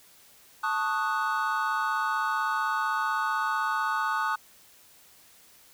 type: chord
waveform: triangle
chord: D# half-diminished seventh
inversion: second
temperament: equal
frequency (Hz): 880 / 1108.7 / 1244.5 / 1480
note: A5 / C#6 / D#6 / F#6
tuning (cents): 0 / 0 / 0 / 0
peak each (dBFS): -29 / -31 / -28 / -29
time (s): 0.63-4.36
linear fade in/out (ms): 10
effects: white hiss -56 dBFS RMS until 5.73 s